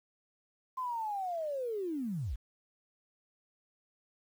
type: linear sweep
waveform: sine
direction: down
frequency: 1046.5 to 41.6 Hz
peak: -33 dBFS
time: 0.77-2.36 s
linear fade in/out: 10 ms
effects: 10-bit